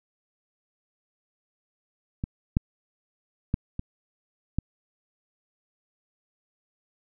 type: clicks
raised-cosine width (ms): 5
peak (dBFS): -16 / -8 / -11 / -18 / -12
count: 5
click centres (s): 2.239 / 2.569 / 3.541 / 3.794 / 4.586
effects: none